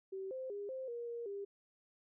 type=tone with pitch steps; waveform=sine; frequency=384.1 / 520 / 406.1 / 523 / 473.6 / 470.4 / 400.4 Hz; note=G4 / C5 / G#4 / C5 / A#4 / A#4 / G4; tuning=-35 / -11 / -39 / -1 / +27 / +16 / +37 cents; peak=-40 dBFS; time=0.12-1.45 s; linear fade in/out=10 ms; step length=190 ms; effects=none